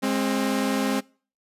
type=tone pair together; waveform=sawtooth; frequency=207.2 / 265.4 Hz; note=G#3 / C4; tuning=-4 / +25 cents; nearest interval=major third; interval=429 cents; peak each=-22 / -20 dBFS; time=0.02-1.01 s; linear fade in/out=20 ms; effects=noise-tail reverb RT60 0.4 s tail -24 dB re dry + resampled to 32000 Hz

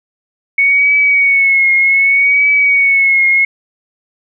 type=tone with vibrato; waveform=sine; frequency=2217 Hz; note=C#7; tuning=in tune; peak=-7 dBFS; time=0.58-3.45 s; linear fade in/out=5 ms; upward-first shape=triangle; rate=0.65 Hz; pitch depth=58 cents each way; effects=none

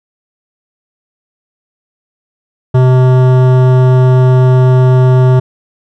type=tone with hard clipping; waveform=sine; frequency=128 Hz; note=C3; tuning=38 cents flat; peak=-6 dBFS; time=2.74-5.4 s; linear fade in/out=10 ms; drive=15 dB; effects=none

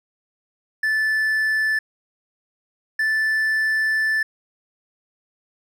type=tone pair in turn; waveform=triangle; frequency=1750 / 1756.6 Hz; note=A6 / A6; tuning=-10 / -3 cents; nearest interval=unison; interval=7 cents; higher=second; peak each=-16 dBFS; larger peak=neither; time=0.83-1.79 / 2.99-4.23 s; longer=second; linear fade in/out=5 ms; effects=none

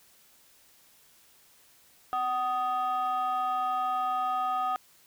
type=tone pair together; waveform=sine; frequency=753 / 1246.1 Hz; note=F#5 / D#6; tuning=+30 / +2 cents; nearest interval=major sixth; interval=872 cents; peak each=-27 dBFS; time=2.13-4.76 s; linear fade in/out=0 ms; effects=tanh soft clip ceiling -23 dBFS + white hiss -60 dBFS RMS until 5.06 s

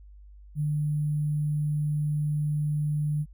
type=tone with sample-and-hold; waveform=sine; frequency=150 Hz; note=D3; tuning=37 cents sharp; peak=-24 dBFS; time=0.55-3.26 s; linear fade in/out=50 ms; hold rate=11025 Hz; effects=added 50 Hz sine -46 dBFS peak until 3.33 s

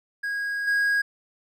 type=tone with level steps; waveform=triangle; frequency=1643 Hz; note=G#6; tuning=19 cents flat; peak=-24 / -18 dBFS; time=0.23-1.02 s; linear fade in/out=10 ms; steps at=0.67 s; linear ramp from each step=10 ms; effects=none

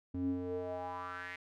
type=tone with band-pass filter sweep; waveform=square; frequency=90 Hz; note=F#2; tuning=47 cents flat; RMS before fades=-39 dBFS; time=0.14-1.36 s; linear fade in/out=5 ms; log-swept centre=210 to 2100 Hz; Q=4.7; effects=none

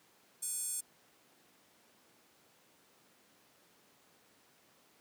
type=tone with high-pass filter; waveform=square; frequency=491.8 Hz; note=B4; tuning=7 cents flat; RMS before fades=-38 dBFS; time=0.42-0.81 s; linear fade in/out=10 ms; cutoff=8500 Hz; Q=5.2; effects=pink hiss -66 dBFS RMS until 5 s + high-pass 200 Hz 12 dB/octave

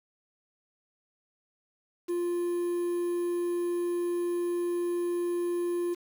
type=tone with quantisation; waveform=triangle; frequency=349.2 Hz; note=F4; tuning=in tune; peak=-25 dBFS; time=2.08-5.95 s; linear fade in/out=20 ms; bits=8; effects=none

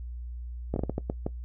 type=slowing click train; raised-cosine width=2 ms; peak=-15 dBFS; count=8; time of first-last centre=0.74-1.265 s; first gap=22 ms; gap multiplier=1.4; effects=noise-tail reverb RT60 0.1 s tail -19 dB re dry + added 60 Hz sine -35 dBFS peak until 1.44 s

